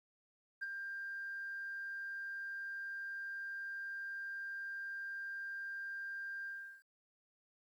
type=tone with ADSR envelope; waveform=sine; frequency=1592 Hz; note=G6; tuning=26 cents sharp; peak=-34 dBFS; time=0.61-6.83 s; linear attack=19 ms; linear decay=27 ms; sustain=-6 dB; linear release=370 ms; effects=tanh soft clip ceiling -36 dBFS + 12-bit